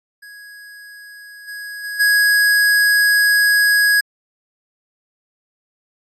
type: tone with level steps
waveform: square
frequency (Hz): 1661.2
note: G#6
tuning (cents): 0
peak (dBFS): -37 / -29 / -25 / -12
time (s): 0.22-4.01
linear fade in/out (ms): 10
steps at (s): 1.47 / 1.83 / 1.99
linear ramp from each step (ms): 20
effects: AAC 64 kbps